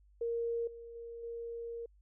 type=tone with level steps; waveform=sine; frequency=466.2 Hz; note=A#4; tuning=in tune; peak=-32 / -46 / -43 / -39 dBFS; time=0.21-1.86 s; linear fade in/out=5 ms; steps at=0.67 / 0.95 / 1.23 s; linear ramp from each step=5 ms; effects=added 50 Hz sine -61 dBFS peak until 2.01 s